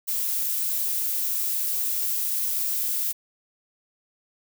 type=noise; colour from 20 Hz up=violet; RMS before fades=-26 dBFS; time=0.07-3.13 s; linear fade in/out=20 ms; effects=none